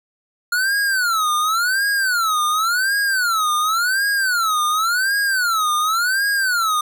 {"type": "tone with vibrato", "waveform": "square", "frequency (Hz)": 1410, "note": "F6", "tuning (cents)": 16, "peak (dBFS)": -17, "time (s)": [0.52, 6.81], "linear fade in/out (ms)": 5, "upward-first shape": "sine", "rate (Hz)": 0.91, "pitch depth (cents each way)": 260, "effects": []}